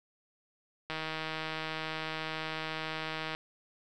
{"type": "click train", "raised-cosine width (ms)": 0.3, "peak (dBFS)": -20, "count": 388, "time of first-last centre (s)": [0.9, 3.349], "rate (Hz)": 158, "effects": []}